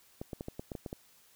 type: clicks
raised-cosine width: 2 ms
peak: -25 dBFS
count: 9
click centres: 0.215 / 0.332 / 0.409 / 0.484 / 0.595 / 0.718 / 0.752 / 0.862 / 0.929 s
effects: white hiss -63 dBFS RMS until 1.35 s